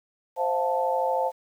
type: chord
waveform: sine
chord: F major seventh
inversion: second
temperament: equal with one note detuned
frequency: 523.3 / 659.3 / 712.3 / 880 Hz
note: C5 / E5 / F5 / A5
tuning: 0 / 0 / +34 / 0 cents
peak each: -26 / -32 / -30 / -26 dBFS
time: 0.36-1.32 s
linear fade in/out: 50 ms
effects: 9-bit